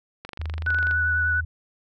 click train, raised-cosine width 0.3 ms, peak -20 dBFS, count 17, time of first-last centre 0.25-0.911 s, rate 24.2 Hz
sine tone with pitch glide, 79 to 80.8 Hz, D#2 to E2, +27 to -34 cents, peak -27 dBFS, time 0.39-1.45 s, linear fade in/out 5 ms, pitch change +39 cents, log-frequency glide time 0.54-0.61 s
sine tone with vibrato, 1480 Hz, F#6, in tune, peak -20 dBFS, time 0.66-1.41 s, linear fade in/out 10 ms, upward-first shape triangle, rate 10 Hz, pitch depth 19 cents each way
effects none

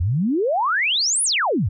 sine exponential two-way sweep, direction up then down, 78.3 to 10548 to 78.3 Hz, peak -17 dBFS, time 0-1.69 s, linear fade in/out 10 ms, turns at 1.23 s, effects none

